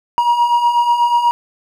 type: beating tone pair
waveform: triangle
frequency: 947 / 955.2 Hz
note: A#5 / A#5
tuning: +27 / +42 cents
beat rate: 8.2 Hz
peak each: -17 / -10 dBFS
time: 0.18-1.31 s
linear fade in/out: 0 ms
effects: none